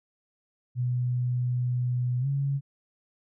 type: tone with pitch glide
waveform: sine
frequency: 123.9 to 139.07 Hz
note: B2 to C#3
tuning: +6 to +6 cents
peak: -24 dBFS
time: 0.75-2.61 s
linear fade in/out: 50 ms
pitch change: +200 cents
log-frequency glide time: 2.2-2.27 s
effects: none